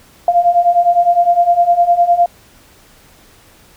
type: beating tone pair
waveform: sine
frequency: 690 / 699.8 Hz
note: F5 / F5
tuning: -21 / +3 cents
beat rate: 9.8 Hz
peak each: -13 / -10 dBFS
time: 0.28-2.26 s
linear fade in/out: 2 ms
effects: pink hiss -46 dBFS RMS until 3.76 s